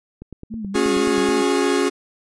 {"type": "click train", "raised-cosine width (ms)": 3, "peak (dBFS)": -22, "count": 11, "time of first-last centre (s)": [0.22, 1.288], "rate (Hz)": 9.36}
{"type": "tone with vibrato", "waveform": "sine", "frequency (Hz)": 210, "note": "G#3", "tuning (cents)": 19, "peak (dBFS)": -26, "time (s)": [0.5, 1.43], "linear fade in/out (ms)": 20, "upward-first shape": "sine", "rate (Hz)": 3.9, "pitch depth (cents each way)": 140}
{"type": "chord", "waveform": "45% pulse", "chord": "C# suspended fourth", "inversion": "none", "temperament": "equal with one note detuned", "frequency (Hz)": [277.2, 361.3, 415.3], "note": ["C#4", "F#4", "G#4"], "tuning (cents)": [0, -41, 0], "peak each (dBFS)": -21, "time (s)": [0.74, 1.9], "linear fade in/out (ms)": 20}
{"effects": ["resampled to 24000 Hz"]}